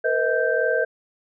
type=tone cluster; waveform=sine; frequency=463.8 / 507 / 636 / 1565 Hz; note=A#4 / B4 / D#5 / G6; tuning=-9 / +45 / +38 / -3 cents; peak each=-24 dBFS; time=0.04-0.85 s; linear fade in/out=10 ms; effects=none